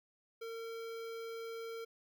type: tone with notch filter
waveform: square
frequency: 456.2 Hz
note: A#4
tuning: 37 cents flat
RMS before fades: -44 dBFS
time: 0.41-1.85 s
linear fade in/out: 10 ms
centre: 8300 Hz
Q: 1.2
effects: none